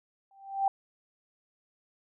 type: tone with exponential growth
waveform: sine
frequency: 784 Hz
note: G5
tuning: in tune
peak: -20 dBFS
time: 0.31-0.68 s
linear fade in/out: 2 ms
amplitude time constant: 79 ms
effects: none